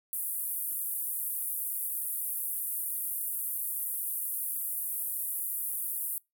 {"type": "band-pass noise", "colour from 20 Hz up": "white", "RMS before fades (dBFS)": -34, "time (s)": [0.13, 6.18], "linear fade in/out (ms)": 0, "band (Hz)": [9800, 16000], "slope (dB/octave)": 48, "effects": ["noise-tail reverb RT60 0.2 s tail -24 dB re dry"]}